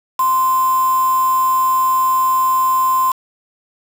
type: tone with quantisation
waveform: sine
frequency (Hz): 1040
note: C6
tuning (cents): -11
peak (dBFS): -12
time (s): 0.19-3.12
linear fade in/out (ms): 5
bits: 4
effects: none